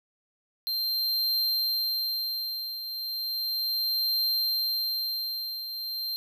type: tone with tremolo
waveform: square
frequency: 4159 Hz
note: C8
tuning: 11 cents flat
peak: -24 dBFS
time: 0.67-6.16 s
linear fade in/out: 0 ms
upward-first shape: triangle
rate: 0.35 Hz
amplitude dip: 70%
effects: none